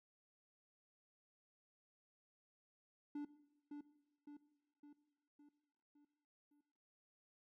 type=tone with echo; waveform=triangle; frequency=291.9 Hz; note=D4; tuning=10 cents flat; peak=-40 dBFS; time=3.15-3.25 s; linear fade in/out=5 ms; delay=560 ms; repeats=6; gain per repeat=-5 dB; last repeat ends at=6.61 s; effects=noise-tail reverb RT60 1.0 s tail -17 dB re dry